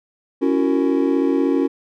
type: chord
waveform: triangle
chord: F# dominant seventh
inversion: second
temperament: just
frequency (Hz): 277.5 / 333 / 370 / 462.5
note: C#4 / E4 / F#4 / A#4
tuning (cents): +2 / +18 / 0 / -14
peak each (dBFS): -16 / -20 / -20 / -22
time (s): 0.41-1.68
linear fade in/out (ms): 20
effects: none